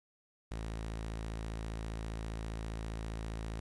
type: tone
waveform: sawtooth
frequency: 55 Hz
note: A1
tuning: in tune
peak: -34 dBFS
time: 0.51-3.6 s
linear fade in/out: 5 ms
effects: resampled to 24000 Hz + 11-bit